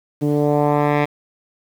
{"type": "tone with low-pass filter sweep", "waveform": "10% pulse", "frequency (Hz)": 146.83, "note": "D3", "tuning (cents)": 0, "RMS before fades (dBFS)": -17, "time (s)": [0.21, 1.06], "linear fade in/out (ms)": 20, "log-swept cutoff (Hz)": [300, 2400], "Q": 1.4, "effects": ["7-bit"]}